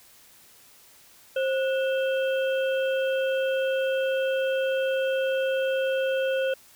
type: harmonic tone with a mistuned harmonic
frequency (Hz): 530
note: C5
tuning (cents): +22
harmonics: 1 / 3 / 5 / 6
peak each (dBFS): -23 / -33 / -37 / -39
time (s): 1.36-6.54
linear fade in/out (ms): 5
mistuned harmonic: 3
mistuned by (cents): -140
effects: white hiss -54 dBFS RMS until 6.75 s